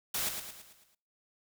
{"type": "noise with echo", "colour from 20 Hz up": "white", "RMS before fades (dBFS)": -33, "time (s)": [0.14, 0.29], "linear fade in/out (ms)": 5, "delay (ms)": 110, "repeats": 6, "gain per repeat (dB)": -6, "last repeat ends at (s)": 0.95, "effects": ["noise-tail reverb RT60 0.5 s tail -24 dB re dry"]}